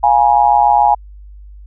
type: tone with amplitude modulation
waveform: sine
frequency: 830.6 Hz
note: G#5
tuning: in tune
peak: -3 dBFS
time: 0.03-0.95 s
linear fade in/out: 10 ms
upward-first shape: sine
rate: 127 Hz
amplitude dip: 100%
effects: added 50 Hz sine -33 dBFS peak until 1.66 s